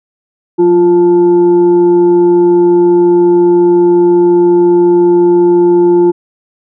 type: tone with frequency modulation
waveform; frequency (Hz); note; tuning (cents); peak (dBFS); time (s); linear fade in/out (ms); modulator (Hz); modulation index
sine; 349.2; F4; 0; -4; 0.58-6.12; 20; 528; 0.36
effects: none